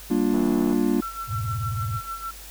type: chord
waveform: triangle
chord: G minor seventh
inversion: none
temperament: just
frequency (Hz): 196 / 235.2 / 294 / 352.8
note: G3 / Bb3 / D4 / F4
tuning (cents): 0 / +16 / +2 / +18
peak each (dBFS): -25 / -21 / -22 / -24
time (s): 0.1-1.01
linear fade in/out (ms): 10
type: click train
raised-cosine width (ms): 1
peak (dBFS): -23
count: 64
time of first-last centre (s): 0.34-0.729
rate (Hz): 162
type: tone with tremolo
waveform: sine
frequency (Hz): 1345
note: E6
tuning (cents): +34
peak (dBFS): -28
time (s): 1.02-2.31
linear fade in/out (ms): 5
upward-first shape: sine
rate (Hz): 6.6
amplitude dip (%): 70
type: tone with vibrato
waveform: sine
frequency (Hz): 106.7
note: G#2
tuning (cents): +47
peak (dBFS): -25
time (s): 1.27-2.01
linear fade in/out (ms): 50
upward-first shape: square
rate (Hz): 18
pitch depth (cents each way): 220
effects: added 50 Hz sine -43 dBFS peak until 2.5 s + white hiss -43 dBFS RMS until 2.5 s